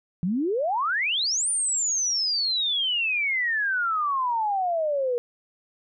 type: exponential two-way sweep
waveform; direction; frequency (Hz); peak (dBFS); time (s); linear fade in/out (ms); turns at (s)
sine; up then down; 164.81 to 9390 to 473.4; -22; 0.23-5.18; 0; 1.49
effects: none